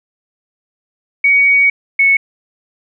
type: tone pair in turn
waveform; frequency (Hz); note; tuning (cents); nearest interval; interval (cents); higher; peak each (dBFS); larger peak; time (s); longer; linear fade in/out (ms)
sine; 2247 / 2208; C#7 / C#7; +23 / -7; unison; 30; first; -7; neither; 1.24-1.7 / 1.99-2.17; first; 5
effects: none